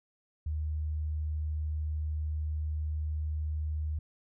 sine tone, 76.7 Hz, D#2, 24 cents flat, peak -30 dBFS, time 0.46-3.99 s, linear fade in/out 5 ms, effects none

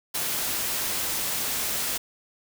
white noise, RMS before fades -28 dBFS, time 0.14-1.98 s, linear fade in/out 10 ms, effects none

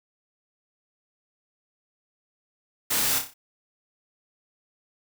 white noise with echo, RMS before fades -25 dBFS, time 2.9-3.19 s, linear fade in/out 10 ms, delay 30 ms, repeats 5, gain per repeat -6 dB, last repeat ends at 3.34 s, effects none

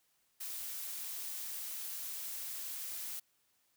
blue noise, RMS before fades -42 dBFS, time 0.4-3.2 s, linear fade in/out 10 ms, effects white hiss -75 dBFS RMS until 3.76 s

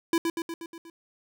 square tone with echo, 333.1 Hz, E4, 18 cents sharp, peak -21 dBFS, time 0.13-0.18 s, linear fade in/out 2 ms, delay 120 ms, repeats 6, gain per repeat -4 dB, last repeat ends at 0.9 s, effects none

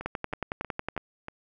two click trains, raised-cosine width 0.5 ms, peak -22 / -15 dBFS, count 5 / 11, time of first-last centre 0.01-1.284 / 0.06-0.977 s, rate 3.14 / 10.9 Hz, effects none

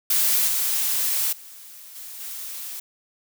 blue noise with level steps, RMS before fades -20 / -23 / -43 / -38 / -34 dBFS, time 0.1-2.8 s, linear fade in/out 5 ms, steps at 0.47 / 1.32 / 1.95 / 2.2 s, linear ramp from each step 10 ms, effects none

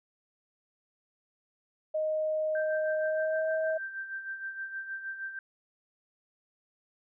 sine tone with pitch glide, 622.3 to 636.5 Hz, D#5 to D#5, 0 to +39 cents, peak -27 dBFS, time 1.94-3.78 s, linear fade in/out 10 ms, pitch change +39 cents, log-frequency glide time 3-3.48 s
sine tone with tremolo, 1568 Hz, G6, in tune, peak -33 dBFS, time 2.55-5.39 s, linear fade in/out 2 ms, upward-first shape sine, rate 6.4 Hz, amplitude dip 60%
effects none

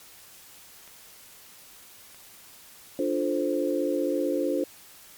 clicks, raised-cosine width 0.3 ms, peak -35 / -34 dBFS, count 2, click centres 0.877 / 2.146 s
sine chord, D minor seventh, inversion none, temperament equal, 293.7 / 349.2 / 440 / 523.3 Hz, D4 / F4 / A4 / C5, 0 / 0 / 0 / 0 cents, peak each -28 / -29 / -32 / -28 dBFS, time 2.99-4.64 s, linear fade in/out 2 ms
effects white hiss -50 dBFS RMS until 5.17 s + MP3 96 kbps

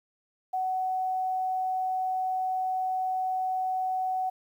sine tone, 748 Hz, F#5, 19 cents sharp, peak -26 dBFS, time 0.53-4.3 s, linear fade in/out 10 ms, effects 10-bit

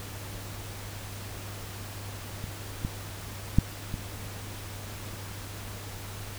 clicks, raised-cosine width 5 ms, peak -23 / -16 / -6 / -20 dBFS, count 4, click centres 2.441 / 2.849 / 3.586 / 3.941 s, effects added 100 Hz sine -40 dBFS peak until 6.38 s + pink hiss -42 dBFS RMS until 6.38 s

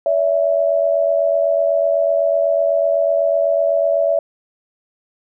sine tone pair together, 571.3 / 659.3 Hz, D5 / E5, -48 / 0 cents, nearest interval major second, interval 248 cents, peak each -16 dBFS, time 0.06-4.19 s, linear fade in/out 2 ms, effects none

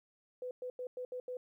sine tone bursts at uneven times, 501 Hz, B4, 25 cents sharp, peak -38 dBFS, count 6, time 0.42-0.51 / 0.62-0.7 / 0.79-0.87 / 0.97-1.05 / 1.12-1.2 / 1.28-1.37 s, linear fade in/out 2 ms, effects 13-bit

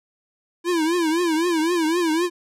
square tone with vibrato, 332.6 Hz, E4, 16 cents sharp, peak -19 dBFS, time 0.64-2.3 s, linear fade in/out 50 ms, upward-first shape triangle, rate 3.9 Hz, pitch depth 150 cents each way, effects low-pass 11000 Hz 12 dB/octave

